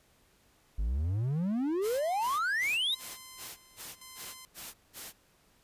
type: exponential sweep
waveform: triangle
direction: up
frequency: 47.86 to 3951 Hz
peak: -26 dBFS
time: 0.78-2.95 s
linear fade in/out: 10 ms
type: noise bursts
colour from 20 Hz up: white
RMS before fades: -43 dBFS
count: 9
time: 1.81-5.13 s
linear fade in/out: 50 ms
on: 200 ms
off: 190 ms
type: tone with tremolo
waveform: 5% pulse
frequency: 1034 Hz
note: C6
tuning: 21 cents flat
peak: -35 dBFS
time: 1.84-4.45 s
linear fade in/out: 0 ms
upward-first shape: square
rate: 0.92 Hz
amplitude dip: 70%
effects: pink hiss -66 dBFS RMS until 5.63 s + resampled to 32000 Hz